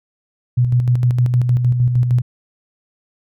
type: tone with tremolo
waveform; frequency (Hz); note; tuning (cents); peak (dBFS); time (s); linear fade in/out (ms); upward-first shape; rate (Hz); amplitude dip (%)
sine; 123.1; B2; -5; -10; 0.57-2.22; 10; square; 6.5; 45
effects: none